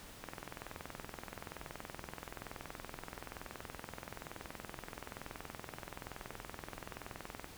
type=click train; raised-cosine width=0.5 ms; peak=-28 dBFS; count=153; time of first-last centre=0.24-7.444 s; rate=21.1 Hz; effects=pink hiss -53 dBFS RMS until 7.57 s